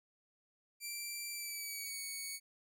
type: tone with pitch glide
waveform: 10% pulse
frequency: 2349 to 2229 Hz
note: D7 to C#7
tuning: 0 to +9 cents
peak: -32 dBFS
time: 0.8-2.4 s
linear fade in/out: 50 ms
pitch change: -91 cents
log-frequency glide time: 1.31-2 s
effects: none